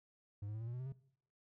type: tone with pitch steps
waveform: triangle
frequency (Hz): 101.8 / 106 / 110.37 / 114.93 / 119.67 / 124.61 / 129.75 / 135.1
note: G#2 / G#2 / A2 / A#2 / A#2 / B2 / C3 / C#3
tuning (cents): -34 / +36 / +6 / -24 / +46 / +16 / -14 / -44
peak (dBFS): -39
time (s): 0.42-0.924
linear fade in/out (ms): 5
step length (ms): 63
effects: noise-tail reverb RT60 0.7 s tail -20 dB re dry